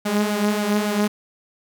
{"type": "tone with flanger", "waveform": "sawtooth", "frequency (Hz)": 208.1, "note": "G#3", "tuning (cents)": 4, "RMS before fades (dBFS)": -21, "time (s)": [0.05, 1.08], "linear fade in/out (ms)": 10, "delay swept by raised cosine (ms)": [1.3, 5], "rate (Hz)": 3.6, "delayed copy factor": 0.55, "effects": []}